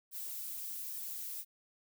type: noise with flanger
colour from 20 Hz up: violet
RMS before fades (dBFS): -42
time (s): 0.11-1.45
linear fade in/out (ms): 50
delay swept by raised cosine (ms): 1.4 to 5.7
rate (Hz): 1.2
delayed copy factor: -0.7
effects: none